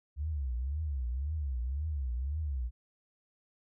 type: tone with vibrato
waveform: sine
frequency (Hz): 68.7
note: C#2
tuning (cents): -15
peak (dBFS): -31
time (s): 0.16-2.71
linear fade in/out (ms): 50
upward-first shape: triangle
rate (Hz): 1.9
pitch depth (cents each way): 280
effects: none